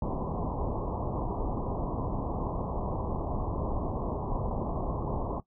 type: low-pass noise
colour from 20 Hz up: pink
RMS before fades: -32 dBFS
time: 0.02-5.4 s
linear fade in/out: 2 ms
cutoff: 1100 Hz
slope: 96 dB/octave
effects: noise-tail reverb RT60 0.1 s tail -17 dB re dry